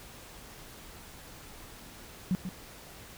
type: tone with echo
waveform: sine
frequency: 183.8 Hz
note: F#3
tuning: 11 cents flat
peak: -24 dBFS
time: 2.31-2.35 s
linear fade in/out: 0 ms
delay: 140 ms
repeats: 1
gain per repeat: -9 dB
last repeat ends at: 2.49 s
effects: pink hiss -49 dBFS RMS until 3.17 s